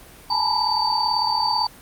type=tone cluster; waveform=sine; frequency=834 / 872 / 910 / 985 / 4594 Hz; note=G#5 / A5 / A#5 / B5 / D8; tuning=+7 / -16 / -42 / -5 / -39 cents; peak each=-29 / -25 / -26 / -25 / -22 dBFS; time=0.3-1.67 s; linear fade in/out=5 ms; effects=pink hiss -45 dBFS RMS until 1.81 s + Opus 32 kbps